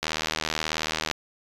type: click train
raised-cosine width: 0.2 ms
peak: -8 dBFS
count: 86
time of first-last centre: 0.03-1.113 s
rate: 78.5 Hz
effects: resampled to 24000 Hz